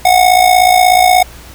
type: tone with amplitude modulation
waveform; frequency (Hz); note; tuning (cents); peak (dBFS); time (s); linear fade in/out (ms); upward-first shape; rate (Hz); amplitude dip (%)
square; 732; F#5; -19; -3; 0.05-1.23; 5; sine; 56.6; 70
effects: added 60 Hz sine -34 dBFS peak until 1.54 s + pink hiss -36 dBFS RMS until 1.54 s